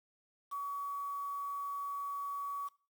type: tone with quantisation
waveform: sine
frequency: 1133 Hz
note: C#6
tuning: 37 cents sharp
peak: -36 dBFS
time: 0.51-2.69 s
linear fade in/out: 20 ms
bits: 9
effects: noise-tail reverb RT60 0.4 s tail -20 dB re dry